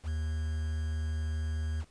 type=tone with quantisation; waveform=triangle; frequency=78.2 Hz; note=D#2; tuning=9 cents sharp; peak=-28 dBFS; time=0.03-1.85 s; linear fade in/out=50 ms; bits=8; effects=pink hiss -64 dBFS RMS until 1.9 s + resampled to 22050 Hz